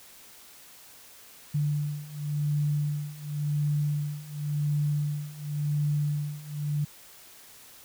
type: beating tone pair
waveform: sine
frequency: 146.83 / 147.75 Hz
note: D3 / D3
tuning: 0 / +11 cents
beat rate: 0.92 Hz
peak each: -30 / -28 dBFS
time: 1.54-6.85 s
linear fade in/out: 10 ms
effects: white hiss -51 dBFS RMS until 7.84 s